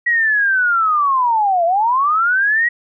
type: linear two-way sweep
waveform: sine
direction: down then up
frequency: 1929 to 659.3 to 1929 Hz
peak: -12 dBFS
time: 0.06-2.69 s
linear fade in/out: 10 ms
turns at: 1.65 s
effects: none